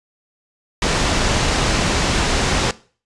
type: low-pass noise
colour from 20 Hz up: pink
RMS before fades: -18 dBFS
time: 0.82-2.71 s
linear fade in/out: 2 ms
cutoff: 7500 Hz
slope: 24 dB/octave
effects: noise-tail reverb RT60 0.4 s tail -19 dB re dry + resampled to 24000 Hz